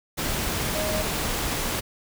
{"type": "tone in noise", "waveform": "sine", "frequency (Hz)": 622.3, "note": "D#5", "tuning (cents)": 0, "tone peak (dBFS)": -28, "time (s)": [0.74, 1.03], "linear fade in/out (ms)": 20, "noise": "pink", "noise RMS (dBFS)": -27, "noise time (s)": [0.17, 1.81], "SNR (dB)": -4, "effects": []}